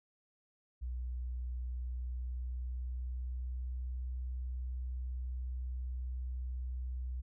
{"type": "tone with pitch glide", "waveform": "sine", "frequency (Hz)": [61.6, 62.75], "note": ["B1", "B1"], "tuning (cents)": [-4, 28], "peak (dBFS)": -36, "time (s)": [0.81, 7.22], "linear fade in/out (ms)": 20, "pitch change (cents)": 32, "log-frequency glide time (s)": [1.66, 4], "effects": []}